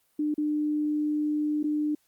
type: tone with dropouts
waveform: sine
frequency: 300 Hz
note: D4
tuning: 37 cents sharp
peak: -24 dBFS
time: 0.19-1.95 s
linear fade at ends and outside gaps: 5 ms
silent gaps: 0.342-0.379 / 1.63-1.64 s
effects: white hiss -69 dBFS RMS until 2.07 s + Opus 32 kbps